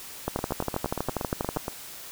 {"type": "two click trains", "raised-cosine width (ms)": 1, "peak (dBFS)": [-12, -15], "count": [17, 12], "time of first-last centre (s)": [[0.28, 1.57], [0.39, 1.681]], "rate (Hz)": [12.4, 8.52], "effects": ["white hiss -42 dBFS RMS until 2.11 s"]}